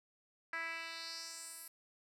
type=tone with band-pass filter sweep; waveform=10% pulse; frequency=329.6 Hz; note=E4; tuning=in tune; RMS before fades=-45 dBFS; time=0.53-1.68 s; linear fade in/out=2 ms; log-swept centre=1800 to 12000 Hz; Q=2.7; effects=none